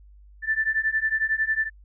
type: beating tone pair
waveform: sine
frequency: 1759 / 1770 Hz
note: A6 / A6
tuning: -1 / +10 cents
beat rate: 11 Hz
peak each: -25 / -24 dBFS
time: 0.42-1.7 s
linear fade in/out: 50 ms
effects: added 50 Hz sine -47 dBFS peak until 1.84 s